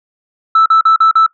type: tone bursts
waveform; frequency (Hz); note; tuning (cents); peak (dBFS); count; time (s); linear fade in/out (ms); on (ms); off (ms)
sine; 1318; E6; -1; -3; 5; 0.55-1.264; 5; 110; 41
effects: noise-tail reverb RT60 0.1 s tail -18 dB re dry + tanh soft clip ceiling -3 dBFS